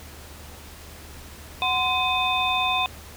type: tone cluster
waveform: sine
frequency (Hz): 741 / 1032 / 2528 / 3580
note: F#5 / C6 / D#7 / A7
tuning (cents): +2 / -24 / +27 / +29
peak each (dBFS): -26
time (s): 1.62-2.86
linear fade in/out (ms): 0
effects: added 75 Hz sine -44 dBFS peak until 3.16 s + pink hiss -44 dBFS RMS until 3.16 s